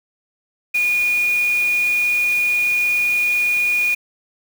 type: tone in noise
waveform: sine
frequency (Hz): 2445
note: D#7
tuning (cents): -31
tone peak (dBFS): -15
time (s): 0.74-3.95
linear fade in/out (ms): 10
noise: white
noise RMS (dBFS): -33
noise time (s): 0.74-3.95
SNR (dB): +15
effects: none